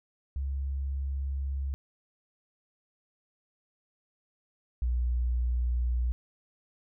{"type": "tone pair in turn", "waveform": "sine", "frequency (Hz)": [68.3, 60.74], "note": ["C#2", "B1"], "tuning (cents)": [-25, -28], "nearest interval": "major second", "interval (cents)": 203, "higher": "first", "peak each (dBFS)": [-29, -25], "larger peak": "second", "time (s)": [[0.36, 1.74], [4.82, 6.12]], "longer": "first", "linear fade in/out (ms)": 0, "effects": []}